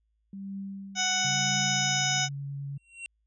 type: tone with tremolo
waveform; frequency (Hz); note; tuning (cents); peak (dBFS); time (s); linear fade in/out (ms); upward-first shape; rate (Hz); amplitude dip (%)
sine; 196; G3; 0; -33; 0.33-2.2; 2; triangle; 1; 85
type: harmonic tone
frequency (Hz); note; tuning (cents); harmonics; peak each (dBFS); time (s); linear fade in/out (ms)
742; F#5; +5; 1 / 2 / 3 / 4 / 5 / 7 / 8 / 9; -33 / -33 / -33 / -33 / -33 / -33 / -33 / -33; 0.95-2.29; 50
type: tone with vibrato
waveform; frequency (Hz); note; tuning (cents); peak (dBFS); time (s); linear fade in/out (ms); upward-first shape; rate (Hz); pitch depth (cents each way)
sine; 140; C#3; +18; -33; 1.24-2.78; 10; triangle; 9.6; 10
type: tone with exponential growth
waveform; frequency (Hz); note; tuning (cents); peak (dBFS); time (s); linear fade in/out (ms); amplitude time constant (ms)
square; 2737; F7; -36; -34; 2.77-3.06; 0; 61
effects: added 54 Hz sine -70 dBFS peak until 3.26 s + resampled to 22050 Hz